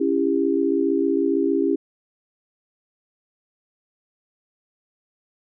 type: chord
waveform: sine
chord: C# diminished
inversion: none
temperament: just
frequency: 277.2 / 332.6 / 399.1 Hz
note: C#4 / E4 / G4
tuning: 0 / +16 / +31 cents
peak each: -22 dBFS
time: 0-1.76 s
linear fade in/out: 10 ms
effects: none